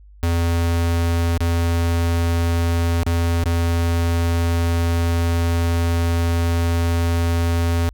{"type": "tone with dropouts", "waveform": "square", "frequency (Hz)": 84.6, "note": "E2", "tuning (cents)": 45, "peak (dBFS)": -17, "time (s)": [0.23, 7.89], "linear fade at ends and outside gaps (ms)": 0, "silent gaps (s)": [[1.376, 1.406], [3.032, 3.065], [3.438, 3.458]], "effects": ["added 50 Hz sine -42 dBFS peak until 7.93 s"]}